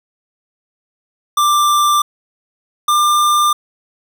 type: tone pair in turn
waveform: square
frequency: 1182 / 1195.7 Hz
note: D6 / D6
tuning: +11 / +31 cents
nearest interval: unison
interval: 20 cents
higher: second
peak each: -11 dBFS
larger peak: neither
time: 1.37-2.02 / 2.88-3.53 s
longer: neither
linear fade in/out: 5 ms
effects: none